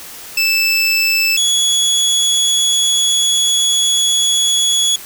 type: tone pair in turn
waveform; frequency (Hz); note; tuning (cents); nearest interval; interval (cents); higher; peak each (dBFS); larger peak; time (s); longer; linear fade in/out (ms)
25% pulse; 2637 / 3373; E7 / G#7; 0 / +26; major third; 426; second; -8; neither; 0.37-1.37 / 1.37-4.96; second; 5
effects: white hiss -33 dBFS RMS until 5.05 s